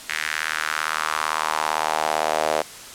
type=tone with high-pass filter sweep; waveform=sawtooth; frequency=77.78 Hz; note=D#2; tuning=in tune; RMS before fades=-24 dBFS; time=0.09-2.62 s; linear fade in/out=5 ms; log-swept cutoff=1900 to 590 Hz; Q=2.8; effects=white hiss -39 dBFS RMS until 2.94 s + low-pass 10000 Hz 12 dB/octave